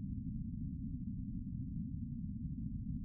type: low-pass noise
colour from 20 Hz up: white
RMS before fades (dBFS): -42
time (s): 0-3.04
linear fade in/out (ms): 0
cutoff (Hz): 260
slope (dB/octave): 96
effects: none